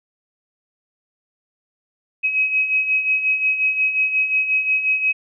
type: beating tone pair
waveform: sine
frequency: 2541 / 2546.6 Hz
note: D#7 / D#7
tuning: +36 / +40 cents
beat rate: 5.6 Hz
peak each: -24 / -17 dBFS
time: 2.23-5.13 s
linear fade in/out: 20 ms
effects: none